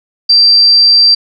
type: tone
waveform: sine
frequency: 4699 Hz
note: D8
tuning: in tune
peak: -3 dBFS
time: 0.29-1.15 s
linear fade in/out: 10 ms
effects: none